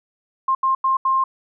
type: tone bursts at uneven times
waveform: sine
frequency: 1060 Hz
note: C6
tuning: 22 cents sharp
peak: -15 dBFS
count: 4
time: 0.48-0.55 / 0.63-0.75 / 0.84-0.97 / 1.05-1.24 s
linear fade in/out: 5 ms
effects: none